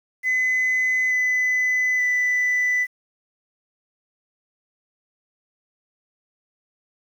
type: tone with pitch steps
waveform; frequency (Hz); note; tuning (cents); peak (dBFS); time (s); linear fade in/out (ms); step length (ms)
sine; 2025 / 2008 / 1990.2; B6 / B6 / B6; +43 / +28 / +13; -16; 0.23-2.87; 50; 880
effects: tanh soft clip ceiling -16 dBFS + 8-bit